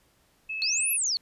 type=tone; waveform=sine; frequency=2598 Hz; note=E7; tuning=26 cents flat; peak=-30 dBFS; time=0.49-0.97 s; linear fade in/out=10 ms
type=exponential two-way sweep; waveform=sine; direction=up then down; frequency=4200 to 11820 to 4200 Hz; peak=-24 dBFS; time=0.62-1.17 s; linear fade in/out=0 ms; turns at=0.92 s
effects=pink hiss -65 dBFS RMS until 1.21 s + resampled to 32000 Hz